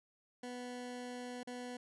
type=tone with dropouts; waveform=20% pulse; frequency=246.9 Hz; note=B3; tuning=in tune; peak=-38 dBFS; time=0.43-1.77 s; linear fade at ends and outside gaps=5 ms; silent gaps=1.432-1.472 s; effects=resampled to 24000 Hz